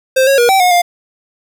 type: tone with pitch steps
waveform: square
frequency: 524 / 548 / 478.4 / 772 / 723 / 703 Hz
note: C5 / C#5 / A#4 / G5 / F#5 / F5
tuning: +2 / -20 / +45 / -27 / -40 / +11 cents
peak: -8 dBFS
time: 0.16-0.82 s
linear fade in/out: 10 ms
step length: 110 ms
effects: 7-bit